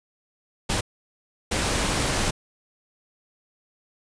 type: noise bursts at uneven times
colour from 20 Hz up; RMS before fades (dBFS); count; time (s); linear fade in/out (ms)
pink; -24; 2; 0.69-0.81 / 1.51-2.31; 10
effects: resampled to 22050 Hz